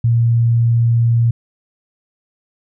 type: tone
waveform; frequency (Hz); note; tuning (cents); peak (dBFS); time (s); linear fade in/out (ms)
sine; 116.9; A#2; +5; -10; 0.04-1.31; 5
effects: none